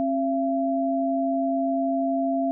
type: tone pair together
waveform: sine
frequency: 269.1 / 678 Hz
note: C4 / E5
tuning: +49 / +49 cents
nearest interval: octave + major third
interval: 1600 cents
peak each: -24 dBFS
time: 0-2.51 s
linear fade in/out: 0 ms
effects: none